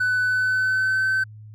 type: tone with pitch glide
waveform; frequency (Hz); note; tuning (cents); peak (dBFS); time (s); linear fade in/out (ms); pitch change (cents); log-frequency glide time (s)
triangle; 1498 to 1535.7; F#6 to G6; +21 to -36; -16; 0-1.24; 10; +43; 0.2-1.06
effects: tanh soft clip ceiling -13 dBFS + added 107 Hz sine -39 dBFS peak until 1.54 s